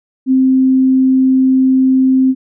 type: tone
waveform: sine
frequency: 261.6 Hz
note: C4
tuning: in tune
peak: -7 dBFS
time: 0.26-2.35 s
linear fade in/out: 50 ms
effects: none